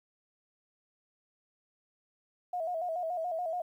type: tone with vibrato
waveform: sine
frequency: 682 Hz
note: F5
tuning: 41 cents flat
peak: -31 dBFS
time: 2.53-3.62 s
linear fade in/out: 5 ms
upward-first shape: square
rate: 7 Hz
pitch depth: 87 cents each way
effects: 11-bit